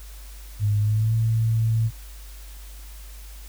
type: tone with pitch glide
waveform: sine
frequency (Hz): 103.83 to 112.58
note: G#2 to A2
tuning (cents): 0 to +40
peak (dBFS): -18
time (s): 0.59-1.91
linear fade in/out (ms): 50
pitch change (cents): +140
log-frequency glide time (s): 0.79-1.14
effects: added 50 Hz sine -38 dBFS peak until 3.48 s + white hiss -48 dBFS RMS until 3.48 s